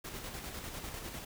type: noise with tremolo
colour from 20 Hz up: pink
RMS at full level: -42 dBFS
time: 0.04-1.25 s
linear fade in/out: 10 ms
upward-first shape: square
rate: 10 Hz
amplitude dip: 35%
effects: none